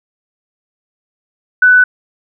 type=tone; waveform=sine; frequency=1494 Hz; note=F#6; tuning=16 cents sharp; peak=-4 dBFS; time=1.62-1.84 s; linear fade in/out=5 ms; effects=none